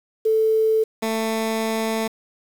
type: tone pair in turn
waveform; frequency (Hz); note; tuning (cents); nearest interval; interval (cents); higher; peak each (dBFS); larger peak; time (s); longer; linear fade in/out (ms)
sine / 15% pulse; 440 / 222.3; A4 / A3; 0 / +18; octave; 1182; first; -15; neither; 0.25-0.84 / 1.02-2.08; second; 10
effects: 7-bit